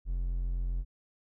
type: tone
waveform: triangle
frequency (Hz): 43.77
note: F1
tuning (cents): +5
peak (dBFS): -27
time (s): 0.05-0.85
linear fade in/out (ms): 50
effects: none